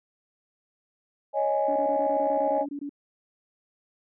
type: chord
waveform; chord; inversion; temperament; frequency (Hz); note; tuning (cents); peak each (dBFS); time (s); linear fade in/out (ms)
sine; C# suspended second; none; equal; 554.4 / 622.3 / 830.6; C#5 / D#5 / G#5; 0 / 0 / 0; -26; 1.33-2.66; 50
type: tone bursts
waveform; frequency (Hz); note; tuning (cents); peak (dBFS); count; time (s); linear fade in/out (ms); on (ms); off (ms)
sine; 285.9; D4; -46; -31; 12; 1.68-2.894; 5; 81; 22
effects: tanh soft clip ceiling -13 dBFS